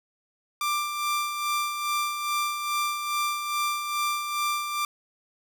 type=tone with tremolo; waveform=sawtooth; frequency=1183 Hz; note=D6; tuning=12 cents sharp; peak=-20 dBFS; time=0.61-4.85 s; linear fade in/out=2 ms; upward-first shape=sine; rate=2.4 Hz; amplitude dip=50%; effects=none